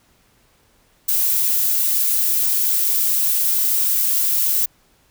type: noise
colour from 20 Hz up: violet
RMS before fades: -18 dBFS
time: 1.08-4.66 s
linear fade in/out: 10 ms
effects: pink hiss -58 dBFS RMS until 5.1 s